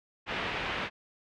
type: low-pass noise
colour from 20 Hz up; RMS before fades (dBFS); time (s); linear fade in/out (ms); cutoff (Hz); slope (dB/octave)
white; -34; 0.26-0.9; 50; 2900; 24
effects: none